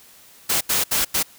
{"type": "noise bursts at uneven times", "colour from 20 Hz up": "white", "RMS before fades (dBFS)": -20, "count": 4, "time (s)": [[0.49, 0.61], [0.69, 0.84], [0.91, 1.05], [1.14, 1.23]], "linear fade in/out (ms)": 10, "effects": ["white hiss -49 dBFS RMS until 1.38 s"]}